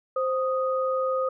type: tone pair together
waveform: sine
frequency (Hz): 522.8 / 1244.5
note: C5 / D#6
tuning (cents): -1 / 0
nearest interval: octave + minor third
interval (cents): 1501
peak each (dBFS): -24 / -28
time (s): 0.16-1.29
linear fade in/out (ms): 5
effects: none